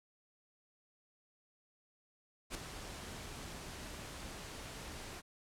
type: noise with ADSR envelope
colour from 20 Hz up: pink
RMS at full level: -37 dBFS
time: 2.5-5.22 s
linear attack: 50 ms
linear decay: 3 ms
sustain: -10 dB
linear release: 33 ms
effects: low-pass 10000 Hz 12 dB/octave